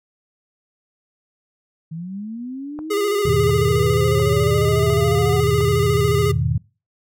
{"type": "linear sweep", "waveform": "sine", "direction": "up", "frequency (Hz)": [155.56, 740], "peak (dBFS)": -27, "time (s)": [1.91, 5.41], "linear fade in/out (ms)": 10}
{"type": "click train", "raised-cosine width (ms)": 1, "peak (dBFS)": -20, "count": 5, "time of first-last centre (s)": [2.79, 5.607], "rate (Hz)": 1.42}
{"type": "tone with vibrato", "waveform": "square", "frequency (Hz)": 410, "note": "G#4", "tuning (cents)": -22, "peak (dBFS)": -19, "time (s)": [2.9, 6.32], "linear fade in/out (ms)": 10, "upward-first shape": "square", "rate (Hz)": 14, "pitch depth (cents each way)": 35}
{"type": "chord", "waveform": "sine", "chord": "E major seventh", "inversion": "none", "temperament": "equal", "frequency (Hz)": [82.41, 103.83, 123.47, 155.56], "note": ["E2", "G#2", "B2", "D#3"], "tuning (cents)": [0, 0, 0, 0], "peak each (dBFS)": [-24, -25, -21, -22], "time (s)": [3.25, 6.58], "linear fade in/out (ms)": 5}
{"effects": ["noise-tail reverb RT60 0.3 s tail -21 dB re dry"]}